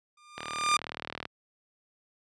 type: tone with exponential growth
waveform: sawtooth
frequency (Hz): 1200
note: D6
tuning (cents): +37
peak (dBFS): -16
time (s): 0.17-0.77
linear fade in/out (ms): 5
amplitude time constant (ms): 130
type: click train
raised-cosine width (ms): 0.3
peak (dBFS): -19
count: 35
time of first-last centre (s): 0.38-1.254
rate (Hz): 38.9
effects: high-pass 80 Hz 12 dB/octave + resampled to 22050 Hz